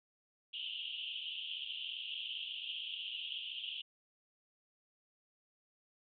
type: band-pass noise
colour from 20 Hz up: white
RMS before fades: -43 dBFS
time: 0.53-3.82 s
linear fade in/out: 10 ms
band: 2800 to 3300 Hz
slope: 96 dB/octave
effects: none